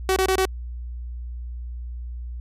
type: tone bursts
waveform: sawtooth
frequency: 378.4 Hz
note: F#4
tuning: 39 cents sharp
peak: -14 dBFS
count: 4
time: 0.09-0.453 s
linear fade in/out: 0 ms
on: 72 ms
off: 25 ms
effects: added 60 Hz sine -30 dBFS peak until 2.4 s + resampled to 32000 Hz